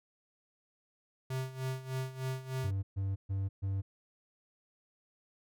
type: tone with tremolo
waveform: square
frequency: 130.81 Hz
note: C3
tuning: in tune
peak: -33 dBFS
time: 1.3-2.71 s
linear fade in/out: 5 ms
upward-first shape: sine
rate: 3.3 Hz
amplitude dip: 80%
type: tone bursts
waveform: triangle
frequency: 97.3 Hz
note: G2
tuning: 12 cents flat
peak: -29 dBFS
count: 4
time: 2.63-3.82 s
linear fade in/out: 20 ms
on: 200 ms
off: 130 ms
effects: none